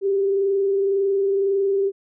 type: tone with frequency modulation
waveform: sine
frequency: 393.6 Hz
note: G4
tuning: 7 cents sharp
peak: -17 dBFS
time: 0.01-1.92 s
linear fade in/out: 50 ms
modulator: 21.9 Hz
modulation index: 0.32
effects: none